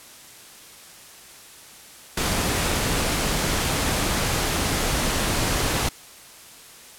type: noise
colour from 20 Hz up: pink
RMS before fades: -23 dBFS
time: 2.17-5.89 s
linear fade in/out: 5 ms
effects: white hiss -45 dBFS RMS until 6.98 s + low-pass 12000 Hz 12 dB/octave